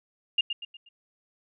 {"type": "tone with echo", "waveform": "sine", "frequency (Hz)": 2819, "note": "F7", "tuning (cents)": 16, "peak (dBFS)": -19, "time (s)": [0.38, 0.41], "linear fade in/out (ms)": 5, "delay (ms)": 120, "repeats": 4, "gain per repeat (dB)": -8, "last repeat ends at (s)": 0.89, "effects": []}